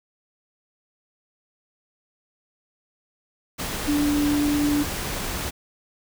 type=tone in noise; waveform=sine; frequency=292.5 Hz; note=D4; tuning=7 cents flat; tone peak=-19 dBFS; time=3.87-4.84 s; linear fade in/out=20 ms; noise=pink; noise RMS=-29 dBFS; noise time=3.58-5.51 s; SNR=+7 dB; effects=none